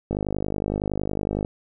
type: click train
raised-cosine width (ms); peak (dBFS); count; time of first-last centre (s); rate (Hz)
2; -12; 69; 0.11-1.449; 50.8
effects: none